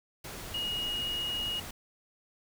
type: tone in noise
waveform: sine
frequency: 2879 Hz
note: F#7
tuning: 48 cents flat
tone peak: -31 dBFS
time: 0.54-1.6 s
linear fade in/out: 5 ms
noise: pink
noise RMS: -42 dBFS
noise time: 0.24-1.71 s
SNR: +8 dB
effects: none